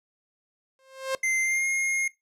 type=tone with exponential growth; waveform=sawtooth; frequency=530 Hz; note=C5; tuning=22 cents sharp; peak=-19 dBFS; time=0.79-1.15 s; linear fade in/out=1 ms; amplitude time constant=77 ms
type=tone with pitch glide; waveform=square; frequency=2080 to 2140 Hz; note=C7 to C7; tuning=-11 to +38 cents; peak=-24 dBFS; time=1.23-2.08 s; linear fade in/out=5 ms; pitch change=+49 cents; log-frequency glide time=1.41-1.66 s
effects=noise-tail reverb RT60 0.2 s tail -21 dB re dry + low-pass 11000 Hz 12 dB/octave